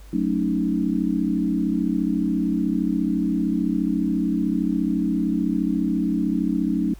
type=chord; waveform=sine; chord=D# half-diminished seventh; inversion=first; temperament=equal; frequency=185 / 220 / 277.2 / 311.1 Hz; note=F#3 / A3 / C#4 / D#4; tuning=0 / 0 / 0 / 0 cents; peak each=-25 dBFS; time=0.13-6.94 s; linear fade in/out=5 ms; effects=added 50 Hz sine -40 dBFS peak until 6.99 s + pink hiss -53 dBFS RMS until 6.99 s